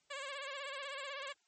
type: tone with vibrato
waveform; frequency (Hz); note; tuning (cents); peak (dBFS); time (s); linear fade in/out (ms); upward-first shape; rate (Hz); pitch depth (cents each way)
10% pulse; 554.4; C#5; 0; -33; 0.1-1.33; 10; sine; 16; 77
effects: white hiss -75 dBFS RMS until 1.47 s + MP3 32 kbps

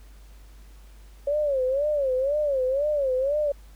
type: tone with vibrato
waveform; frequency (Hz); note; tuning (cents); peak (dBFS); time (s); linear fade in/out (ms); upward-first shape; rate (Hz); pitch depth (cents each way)
sine; 554.4; C#5; 0; -21; 1.27-3.52; 5; sine; 2; 150
effects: added 50 Hz sine -45 dBFS peak until 3.75 s + pink hiss -58 dBFS RMS until 3.75 s

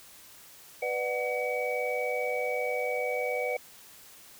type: tone cluster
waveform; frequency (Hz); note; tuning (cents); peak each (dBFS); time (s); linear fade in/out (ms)
sine; 496.7 / 597 / 742 / 2270; B4 / D5 / F#5 / C#7; +10 / +28 / +5 / +41; -31 / -34 / -36 / -34; 0.82-3.57; 5
effects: white hiss -52 dBFS RMS until 4.39 s

